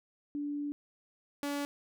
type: tone pair in turn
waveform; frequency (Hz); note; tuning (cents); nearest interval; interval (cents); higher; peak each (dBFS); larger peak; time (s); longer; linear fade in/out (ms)
sine / sawtooth; 290.4 / 285.9; D4 / D4; -19 / -46; unison; 27; first; -33 / -29; second; 0.35-0.72 / 1.43-1.65; first; 0
effects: none